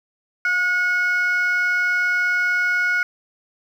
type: tone pair together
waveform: sine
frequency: 1448.3 / 2192 Hz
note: F#6 / C#7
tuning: -37 / -20 cents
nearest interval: perfect fifth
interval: 717 cents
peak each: -16 / -21 dBFS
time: 0.45-3.03 s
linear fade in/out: 2 ms
effects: tanh soft clip ceiling -14 dBFS + 8-bit